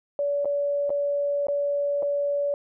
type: tone with dropouts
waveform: sine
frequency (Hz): 572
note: D5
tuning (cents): -46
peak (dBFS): -22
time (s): 0.19-2.54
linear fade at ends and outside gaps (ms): 1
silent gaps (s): 0.447-0.455 / 0.895-0.903 / 1.469-1.484 / 2.024-2.029
effects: none